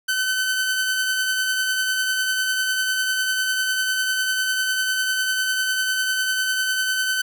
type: tone with tremolo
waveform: sawtooth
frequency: 1522 Hz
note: F#6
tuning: 48 cents sharp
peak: -15 dBFS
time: 0.08-7.22 s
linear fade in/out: 10 ms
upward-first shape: triangle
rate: 10 Hz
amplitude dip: 35%
effects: 9-bit